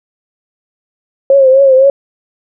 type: tone with vibrato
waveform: sine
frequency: 536 Hz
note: C5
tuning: 42 cents sharp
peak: -3 dBFS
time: 1.3-1.9 s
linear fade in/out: 2 ms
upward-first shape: triangle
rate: 3.9 Hz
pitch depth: 73 cents each way
effects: none